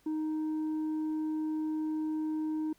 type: tone with tanh clipping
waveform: sine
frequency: 311.1 Hz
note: D#4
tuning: in tune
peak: -31 dBFS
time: 0.06-2.73 s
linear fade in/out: 5 ms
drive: 3 dB
effects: pink hiss -67 dBFS RMS until 2.78 s